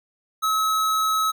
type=tone; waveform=square; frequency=1287 Hz; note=E6; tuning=42 cents flat; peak=-20 dBFS; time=0.42-1.32 s; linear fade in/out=20 ms; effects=none